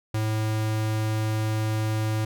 square tone, 108.9 Hz, A2, 17 cents flat, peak -24 dBFS, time 0.14-2.25 s, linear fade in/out 5 ms, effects none

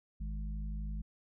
harmonic tone, 51.91 Hz, G#1, in tune, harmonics 1 / 3 / 4, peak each -36 / -46 / -48 dBFS, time 0.2-1.02 s, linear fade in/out 10 ms, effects none

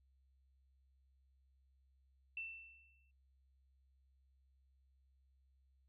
sine tone with exponential decay, 2677 Hz, E7, 26 cents sharp, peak -40 dBFS, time 2.37-3.11 s, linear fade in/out 2 ms, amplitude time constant 160 ms, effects added 66 Hz sine -70 dBFS peak until 5.88 s

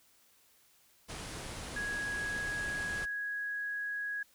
pink low-pass noise, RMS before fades -43 dBFS, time 1.08-3.06 s, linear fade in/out 20 ms, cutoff 11000 Hz, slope 96 dB/octave
sine tone, 1661.2 Hz, G#6, in tune, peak -34 dBFS, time 1.76-4.23 s, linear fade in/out 5 ms
effects white hiss -66 dBFS RMS until 4.34 s

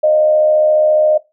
sine tone with frequency modulation, 614 Hz, D#5, 23 cents flat, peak -8 dBFS, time 0.03-1.18 s, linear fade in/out 10 ms, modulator 74.5 Hz, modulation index 0.33, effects noise-tail reverb RT60 0.2 s tail -18 dB re dry

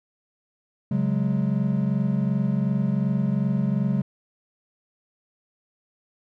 triangle chord, C# suspended fourth, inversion none, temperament equal with one note detuned, 137.32 / 185 / 207.7 Hz, C#3 / F#3 / G#3, -16 / 0 / 0 cents, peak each -23 dBFS, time 0.91-4.02 s, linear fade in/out 5 ms, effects none

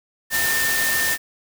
sine tone in noise, 1800 Hz, A6, 39 cents sharp, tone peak -21 dBFS, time 0.3-1.18 s, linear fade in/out 50 ms, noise white, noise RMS -23 dBFS, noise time 0.3-1.18 s, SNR -1 dB, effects none

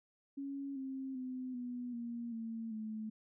sine tone with pitch steps, 277.2 / 266.2 / 255.7 / 245.5 / 235.8 / 226.5 / 217.5 Hz, C#4 / C4 / C4 / B3 / A#3 / A#3 / A3, 0 / +30 / -40 / -10 / +20 / -50 / -20 cents, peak -39 dBFS, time 0.37-3.1 s, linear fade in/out 10 ms, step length 390 ms, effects none

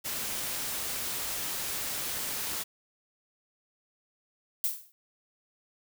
white noise, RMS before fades -34 dBFS, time 0.04-2.64 s, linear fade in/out 20 ms
violet noise with exponential decay, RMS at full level -25 dBFS, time 4.64-4.92 s, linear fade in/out 0 ms, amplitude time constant 59 ms
effects none

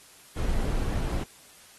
brown noise, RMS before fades -27 dBFS, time 0.36-1.24 s, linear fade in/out 10 ms, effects white hiss -53 dBFS RMS until 1.78 s + AAC 32 kbps

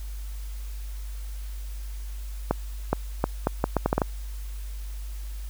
accelerating click train, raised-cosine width 1 ms, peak -7 dBFS, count 10, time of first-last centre 2.51-4.018 s, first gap 420 ms, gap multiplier 0.74, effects added 50 Hz sine -32 dBFS peak until 5.49 s + white hiss -50 dBFS RMS until 5.49 s

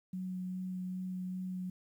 sine tone with vibrato, 184.2 Hz, F#3, 7 cents flat, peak -36 dBFS, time 0.13-1.7 s, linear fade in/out 5 ms, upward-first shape sine, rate 2.5 Hz, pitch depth 10 cents each way, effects 11-bit

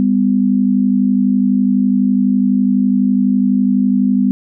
sine tone pair together, 200 / 252 Hz, G3 / B3, +35 / +35 cents, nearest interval major third, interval 400 cents, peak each -13 dBFS, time 0-4.31 s, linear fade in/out 0 ms, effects none

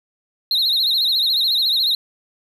triangle tone with vibrato, 3963 Hz, B7, 5 cents sharp, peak -14 dBFS, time 0.51-1.95 s, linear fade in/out 2 ms, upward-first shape triangle, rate 14 Hz, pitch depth 160 cents each way, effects none

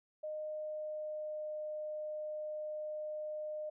sine tone with pitch glide, 614 to 610.1 Hz, D#5 to D#5, -23 to -34 cents, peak -38 dBFS, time 0.23-3.7 s, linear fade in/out 10 ms, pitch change -11 cents, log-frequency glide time 0.46-1.56 s, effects none

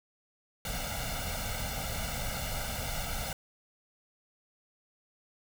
pink noise with comb filter, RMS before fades -35 dBFS, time 0.65-3.33 s, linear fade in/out 2 ms, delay 1.4 ms, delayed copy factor +0.95, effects none

